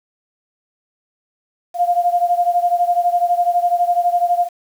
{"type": "beating tone pair", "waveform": "sine", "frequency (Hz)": [699, 711], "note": ["F5", "F5"], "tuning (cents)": [1, 31], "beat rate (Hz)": 12, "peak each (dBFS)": [-15, -18], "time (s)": [1.74, 4.49], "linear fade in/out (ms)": 50, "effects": ["7-bit"]}